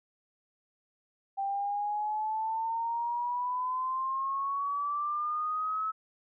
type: exponential sweep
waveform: sine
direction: up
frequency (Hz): 783 to 1300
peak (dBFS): -29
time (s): 1.37-5.92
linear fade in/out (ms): 20
effects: none